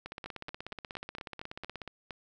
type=two click trains; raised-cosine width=0.3 ms; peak=-24 / -24 dBFS; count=9 / 30; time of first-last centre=0.26-2.108 / 0.06-1.818 s; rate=4.33 / 16.5 Hz; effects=none